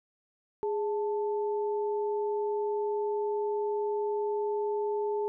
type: tone pair together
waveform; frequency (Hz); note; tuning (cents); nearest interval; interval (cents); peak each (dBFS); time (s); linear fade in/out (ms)
sine; 415.3 / 880; G#4 / A5; 0 / 0; octave + minor second; 1300; -28 / -36; 0.63-5.28; 0
effects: none